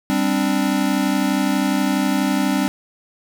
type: chord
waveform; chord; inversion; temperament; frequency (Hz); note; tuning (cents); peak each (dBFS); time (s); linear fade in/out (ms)
square; G suspended fourth; none; equal with one note detuned; 196.91 / 261.6 / 293.7; G3 / C4 / D4; +8 / 0 / 0; -22; 0.1-2.68; 0
effects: none